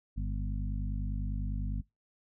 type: harmonic tone with a mistuned harmonic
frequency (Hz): 50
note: G1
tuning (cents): +35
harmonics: 1 / 2 / 3 / 4 / 5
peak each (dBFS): -32 / -38 / -42 / -44 / -46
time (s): 0.16-1.82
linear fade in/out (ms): 20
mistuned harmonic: 4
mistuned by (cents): +43
effects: noise-tail reverb RT60 0.2 s tail -23 dB re dry